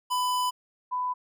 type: tone pair in turn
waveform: square / sine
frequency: 998 / 998 Hz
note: B5 / B5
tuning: +18 / +18 cents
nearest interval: unison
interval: 0 cents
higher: neither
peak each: -25 / -26 dBFS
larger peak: first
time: 0.1-0.51 / 0.91-1.14 s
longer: first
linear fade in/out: 20 ms
effects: none